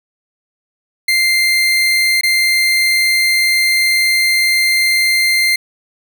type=tone with dropouts; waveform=30% pulse; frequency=2093 Hz; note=C7; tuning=in tune; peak=-8 dBFS; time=1.08-5.56 s; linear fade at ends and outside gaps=5 ms; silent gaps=2.211-2.233 s; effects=none